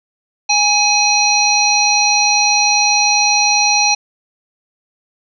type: harmonic tone with a mistuned harmonic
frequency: 825 Hz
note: G#5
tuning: 12 cents flat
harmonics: 1 / 3 / 5 / 7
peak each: -16 / -16 / -16 / -16 dBFS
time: 0.49-3.95 s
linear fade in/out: 10 ms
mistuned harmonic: 3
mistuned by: +33 cents
effects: none